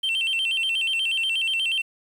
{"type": "tone with vibrato", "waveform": "sine", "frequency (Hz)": 2908, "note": "F#7", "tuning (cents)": -31, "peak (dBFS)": -19, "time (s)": [0.03, 1.82], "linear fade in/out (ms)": 10, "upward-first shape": "square", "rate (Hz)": 8.3, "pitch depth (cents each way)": 130, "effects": ["tanh soft clip ceiling -20 dBFS", "8-bit"]}